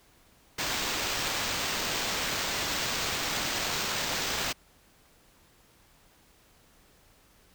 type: noise with sample-and-hold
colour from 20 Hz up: blue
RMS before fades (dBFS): -31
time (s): 0.58-4.53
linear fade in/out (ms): 10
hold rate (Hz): 11025
effects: pink hiss -61 dBFS RMS until 7.54 s